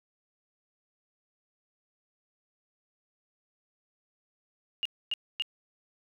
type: tone bursts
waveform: sine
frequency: 2843 Hz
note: F7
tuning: 30 cents sharp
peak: -27 dBFS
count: 3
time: 4.83-5.422 s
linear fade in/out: 0 ms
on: 24 ms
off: 260 ms
effects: none